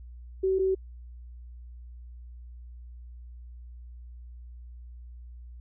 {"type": "tone pair in turn", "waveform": "sine", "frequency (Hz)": [380.1, 380.1], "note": ["F#4", "F#4"], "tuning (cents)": [47, 47], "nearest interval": "unison", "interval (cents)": 0, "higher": "neither", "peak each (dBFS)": [-22, -22], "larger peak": "neither", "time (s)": [[0.43, 0.59], [0.59, 0.75]], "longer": "neither", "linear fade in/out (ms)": 10, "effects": ["added 60 Hz sine -42 dBFS peak until 5.6 s"]}